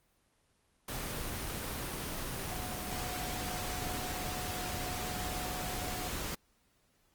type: tone in noise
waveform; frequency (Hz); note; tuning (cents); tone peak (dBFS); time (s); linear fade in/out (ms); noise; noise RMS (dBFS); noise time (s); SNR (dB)
sine; 729; F#5; -26; -43; 2.51-6.08; 5; pink; -38; 0.88-6.35; -8
effects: pink hiss -72 dBFS RMS until 7.14 s + Opus 24 kbps